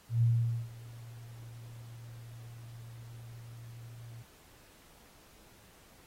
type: tone with ADSR envelope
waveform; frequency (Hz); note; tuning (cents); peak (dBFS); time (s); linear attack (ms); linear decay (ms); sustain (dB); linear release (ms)
sine; 116.54; A#2; 0; -22; 0.09-4.23; 130; 470; -23; 13
effects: pink hiss -60 dBFS RMS until 6.06 s + AAC 48 kbps